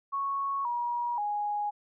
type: tone with pitch steps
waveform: sine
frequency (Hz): 1106 / 957.3 / 828.6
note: C#6 / A#5 / G#5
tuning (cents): -4 / +46 / -4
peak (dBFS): -28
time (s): 0.12-1.71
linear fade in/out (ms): 20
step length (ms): 530
effects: none